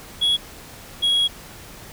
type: tone pair in turn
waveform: sine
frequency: 3348 / 3315 Hz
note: G#7 / G#7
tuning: +13 / -4 cents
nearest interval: unison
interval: 17 cents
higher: first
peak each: -13 dBFS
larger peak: neither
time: 0.21-0.37 / 1.02-1.28 s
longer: second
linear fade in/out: 20 ms
effects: tanh soft clip ceiling -15 dBFS + pink hiss -41 dBFS RMS until 1.92 s